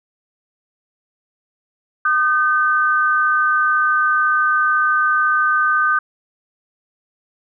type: tone pair together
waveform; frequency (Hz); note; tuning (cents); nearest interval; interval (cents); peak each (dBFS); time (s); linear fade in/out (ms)
sine; 1222 / 1536; D#6 / G6; -32 / -36; major third; 396; -16; 2.05-5.99; 5
effects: none